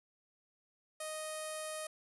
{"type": "tone with low-pass filter", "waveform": "sawtooth", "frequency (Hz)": 622.3, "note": "D#5", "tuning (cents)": 0, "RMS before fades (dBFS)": -42, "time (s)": [1, 1.87], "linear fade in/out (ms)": 5, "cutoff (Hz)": 10000, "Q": 6, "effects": []}